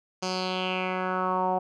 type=tone with low-pass filter sweep; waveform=10% pulse; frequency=185 Hz; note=F#3; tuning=in tune; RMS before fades=-28 dBFS; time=0.22-1.59 s; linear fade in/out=10 ms; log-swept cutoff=5800 to 760 Hz; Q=3.8; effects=none